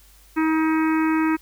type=harmonic tone; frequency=317.1 Hz; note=D#4; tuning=33 cents sharp; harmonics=1 / 3 / 4 / 5 / 6 / 7 / 8; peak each=-18 / -28 / -30 / -32 / -34 / -35 / -36 dBFS; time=0.36-1.37 s; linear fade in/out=20 ms; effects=added 50 Hz sine -51 dBFS peak until 1.41 s + white hiss -54 dBFS RMS until 1.41 s